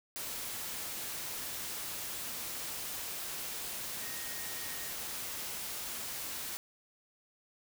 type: tone in noise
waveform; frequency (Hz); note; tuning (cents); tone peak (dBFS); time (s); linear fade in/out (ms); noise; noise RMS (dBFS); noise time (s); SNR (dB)
sine; 1864.7; A#6; 0; -49; 4.02-4.9; 0; white; -40; 0.16-6.57; -12
effects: none